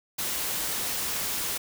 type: noise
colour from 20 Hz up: white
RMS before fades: -30 dBFS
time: 0.18-1.58 s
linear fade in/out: 10 ms
effects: none